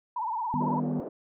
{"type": "tone with vibrato", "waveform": "sine", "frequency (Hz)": 925, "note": "A#5", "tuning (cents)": -14, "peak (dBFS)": -28, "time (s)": [0.16, 0.8], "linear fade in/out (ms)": 5, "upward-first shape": "triangle", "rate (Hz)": 18, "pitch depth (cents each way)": 160}
{"type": "chord", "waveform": "sine", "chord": "Eb augmented", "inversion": "none", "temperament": "equal", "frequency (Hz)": [155.56, 196, 246.9], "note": ["Eb3", "G3", "B3"], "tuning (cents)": [0, 0, 0], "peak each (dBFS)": [-32, -35, -29], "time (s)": [0.54, 1], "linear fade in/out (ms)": 0}
{"type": "band-pass noise", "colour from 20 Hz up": "white", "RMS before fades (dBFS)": -37, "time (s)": [0.6, 1.09], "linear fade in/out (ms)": 10, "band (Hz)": [220, 620], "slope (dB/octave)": 24}
{"effects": []}